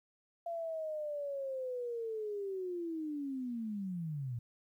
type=linear sweep; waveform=sine; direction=down; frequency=685 to 113.6 Hz; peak=-36 dBFS; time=0.46-4.39 s; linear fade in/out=5 ms; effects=12-bit